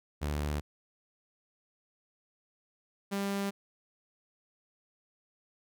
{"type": "tone pair in turn", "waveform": "sawtooth", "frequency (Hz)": [73.8, 198.62], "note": ["D2", "G3"], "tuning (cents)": [9, 23], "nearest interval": "octave + perfect fourth", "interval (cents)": 1714, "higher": "second", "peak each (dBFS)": -27, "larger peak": "neither", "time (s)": [[0.21, 0.61], [3.11, 3.51]], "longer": "neither", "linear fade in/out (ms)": 20, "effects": []}